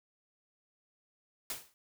white noise with exponential decay, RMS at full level -35 dBFS, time 1.5-1.74 s, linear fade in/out 1 ms, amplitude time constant 52 ms, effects none

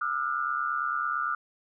sine tone cluster, 1204 / 1341 / 1430 Hz, D6 / E6 / F6, +43 / +29 / +41 cents, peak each -31 dBFS, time 0.01-1.35 s, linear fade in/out 5 ms, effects none

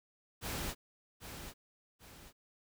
pink noise with echo, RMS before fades -39 dBFS, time 0.41-0.75 s, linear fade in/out 50 ms, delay 790 ms, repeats 2, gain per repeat -8 dB, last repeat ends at 2.33 s, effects none

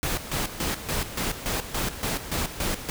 pink noise with tremolo, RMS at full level -27 dBFS, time 0.03-2.9 s, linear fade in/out 0 ms, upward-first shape square, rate 3.5 Hz, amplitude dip 70%, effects none

